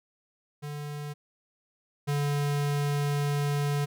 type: tone pair in turn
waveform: square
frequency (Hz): 146.83 / 144.31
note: D3 / D3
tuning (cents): 0 / -30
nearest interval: unison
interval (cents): 30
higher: first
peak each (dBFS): -35 / -26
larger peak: second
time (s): 0.62-1.14 / 2.07-3.86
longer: second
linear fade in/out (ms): 20
effects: none